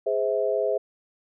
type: chord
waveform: sine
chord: Ab augmented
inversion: none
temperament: just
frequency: 415.3 / 519.1 / 648.9 Hz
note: Ab4 / C5 / E5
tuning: 0 / -14 / -27 cents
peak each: -26 dBFS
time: 0.06-0.78 s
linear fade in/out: 10 ms
effects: none